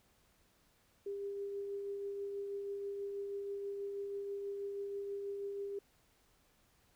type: tone with tremolo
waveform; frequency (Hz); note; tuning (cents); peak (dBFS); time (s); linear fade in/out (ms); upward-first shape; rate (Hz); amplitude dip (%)
sine; 400.3; G4; +36; -37; 1.06-5.79; 5; triangle; 6.2; 30
effects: pink hiss -71 dBFS RMS until 6.95 s